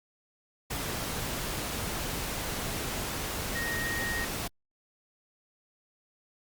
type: tone in noise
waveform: sine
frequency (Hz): 1868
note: A#6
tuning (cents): +3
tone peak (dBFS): -32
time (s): 3.55-4.25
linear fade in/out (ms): 10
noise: pink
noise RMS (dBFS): -34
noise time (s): 0.7-4.48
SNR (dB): -1
effects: Opus 48 kbps